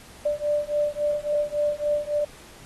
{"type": "beating tone pair", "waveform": "sine", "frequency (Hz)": [589, 592.6], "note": ["D5", "D5"], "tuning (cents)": [5, 15], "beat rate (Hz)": 3.6, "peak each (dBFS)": -25, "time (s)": [0.25, 2.25], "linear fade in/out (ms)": 10, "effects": ["pink hiss -48 dBFS RMS until 2.65 s", "AAC 32 kbps"]}